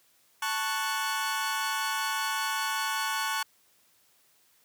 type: chord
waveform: sawtooth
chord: F# minor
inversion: first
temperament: equal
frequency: 880 / 1108.7 / 1480 Hz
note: A5 / C#6 / F#6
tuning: 0 / 0 / 0 cents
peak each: -29 dBFS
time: 0.42-3.43 s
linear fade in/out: 5 ms
effects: white hiss -65 dBFS RMS until 4.64 s + high-pass 80 Hz 12 dB/octave